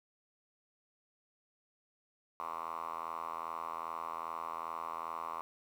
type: tone with band-pass filter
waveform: 5% pulse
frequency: 82.5 Hz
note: E2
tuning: 2 cents sharp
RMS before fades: -41 dBFS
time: 2.4-5.41 s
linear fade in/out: 0 ms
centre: 1100 Hz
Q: 6.8
effects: 10-bit